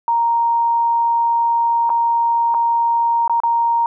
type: tone with dropouts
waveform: sine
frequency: 932.3 Hz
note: A#5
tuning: in tune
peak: -13 dBFS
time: 0.08-3.86 s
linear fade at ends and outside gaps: 1 ms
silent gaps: 1.894-1.901 / 2.542-2.546 / 3.278-3.296 / 3.402-3.435 s
effects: none